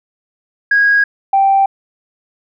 sine tone pair in turn, 1645 / 782.6 Hz, G#6 / G5, -17 / -3 cents, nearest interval octave + minor second, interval 1286 cents, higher first, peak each -7 dBFS, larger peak neither, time 0.71-1.04 / 1.33-1.66 s, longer neither, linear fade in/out 5 ms, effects tanh soft clip ceiling -3 dBFS

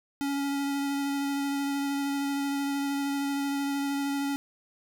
square tone with vibrato, 280 Hz, C#4, 18 cents sharp, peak -28 dBFS, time 0.21-4.36 s, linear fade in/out 0 ms, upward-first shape sine, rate 13 Hz, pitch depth 11 cents each way, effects none

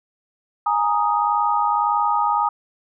sine chord, Ab suspended second, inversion none, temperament equal, 830.6 / 932.3 / 1244.5 Hz, Ab5 / Bb5 / Eb6, 0 / 0 / 0 cents, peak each -21 dBFS, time 0.66-2.49 s, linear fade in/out 5 ms, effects none

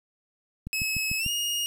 click train, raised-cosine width 5 ms, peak -22 dBFS, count 5, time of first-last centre 0.67-1.263 s, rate 6.74 Hz
sawtooth tone with pitch glide, 2577 to 2859 Hz, E7 to F7, -40 to +40 cents, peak -23 dBFS, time 0.73-1.66 s, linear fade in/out 0 ms, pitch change +180 cents, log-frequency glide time 1.18-1.29 s
effects 9-bit

